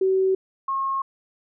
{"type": "tone pair in turn", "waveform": "sine", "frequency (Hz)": [380, 1081.7], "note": ["F#4", "C#6"], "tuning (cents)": [46, -43], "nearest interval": "octave + tritone", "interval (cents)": 1811, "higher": "second", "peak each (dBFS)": [-17, -22], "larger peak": "first", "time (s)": [[0.01, 0.35], [0.68, 1.02]], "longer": "neither", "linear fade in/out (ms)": 5, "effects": []}